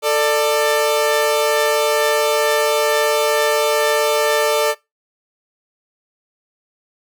sawtooth tone pair together, 444.2 / 593 Hz, A4 / D5, +16 / +17 cents, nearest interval perfect fourth, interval 501 cents, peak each -13 dBFS, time 0.02-4.75 s, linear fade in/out 50 ms, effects noise-tail reverb RT60 0.2 s tail -21 dB re dry

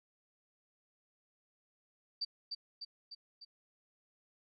sine tone with echo, 4641 Hz, D8, 21 cents flat, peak -33 dBFS, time 2.21-2.25 s, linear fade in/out 10 ms, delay 300 ms, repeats 4, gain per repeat -4 dB, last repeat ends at 3.45 s, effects none

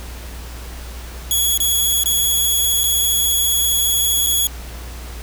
5% pulse tone with dropouts, 3357 Hz, G#7, 18 cents sharp, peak -7 dBFS, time 1.31-4.47 s, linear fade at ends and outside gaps 1 ms, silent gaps 1.576-1.602 / 2.036-2.058 / 2.835-2.839 / 4.264-4.269 s, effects added 60 Hz sine -30 dBFS peak until 5.22 s + pink hiss -37 dBFS RMS until 5.22 s

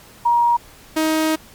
sine / sawtooth tone pair in turn, 948 / 315 Hz, A#5 / D#4, +29 / +21 cents, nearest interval octave + perfect fifth, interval 1908 cents, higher first, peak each -12 dBFS, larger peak neither, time 0.25-0.57 / 0.96-1.36 s, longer second, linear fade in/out 10 ms, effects pink hiss -45 dBFS RMS until 1.54 s + MP3 96 kbps

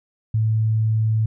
sine tone, 110 Hz, A2, in tune, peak -16 dBFS, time 0.34-1.26 s, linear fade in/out 5 ms, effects none

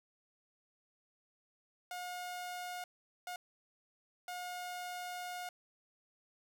sawtooth tone bursts at uneven times, 718 Hz, F5, 48 cents sharp, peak -37 dBFS, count 3, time 1.91-2.84 / 3.27-3.36 / 4.28-5.49 s, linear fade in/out 2 ms, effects none

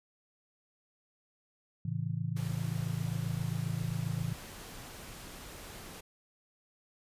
sine chord, A major, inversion none, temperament just, 110 / 137.5 / 165 Hz, A2 / C#3 / E3, 0 / -14 / +2 cents, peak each -36 dBFS, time 1.85-4.33 s, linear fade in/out 5 ms
pink noise, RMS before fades -47 dBFS, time 2.36-6.01 s, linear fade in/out 10 ms
effects resampled to 32000 Hz

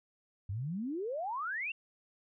sine exponential sweep, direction up, 90.7 to 2794 Hz, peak -34 dBFS, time 0.49-1.72 s, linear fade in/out 5 ms, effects none

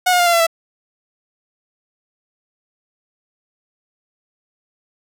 sawtooth tone with pitch steps, 730 / 715.8 / 701.9 / 688.2 / 674.8 / 661.7 Hz, F#5 / F5 / F5 / F5 / E5 / E5, -24 / +42 / +9 / -26 / +40 / +6 cents, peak -8 dBFS, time 0.06-0.468 s, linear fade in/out 10 ms, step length 68 ms, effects none

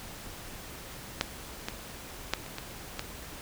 clicks, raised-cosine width 0.2 ms, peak -8 / -15 / -8 / -27 / -19 / -15 dBFS, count 6, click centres 1.211 / 1.685 / 2.336 / 2.463 / 2.584 / 2.994 s, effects pink hiss -44 dBFS RMS until 3.41 s

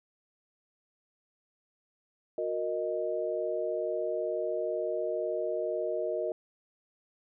sine chord, D# minor, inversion first, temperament equal with one note detuned, 364.1 / 466.2 / 622.3 Hz, F#4 / A#4 / D#5, -28 / 0 / 0 cents, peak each -35 / -34 / -32 dBFS, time 2.38-6.32 s, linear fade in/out 2 ms, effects none

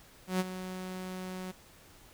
sawtooth tone with ADSR envelope, 185 Hz, F#3, in tune, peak -22 dBFS, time 0.27-1.52 s, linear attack 130 ms, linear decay 30 ms, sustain -12 dB, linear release 15 ms, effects pink hiss -57 dBFS RMS until 2.13 s

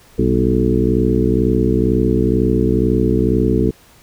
harmonic tone with a mistuned harmonic, 62.1 Hz, B1, 10 cents sharp, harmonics 1 / 2 / 3 / 4 / 5 / 6 / 7, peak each -20 / -20 / -20 / -20 / -20 / -20 / -20 dBFS, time 0.18-3.71 s, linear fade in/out 10 ms, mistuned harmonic 3, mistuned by +93 cents, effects pink hiss -48 dBFS RMS until 4.02 s

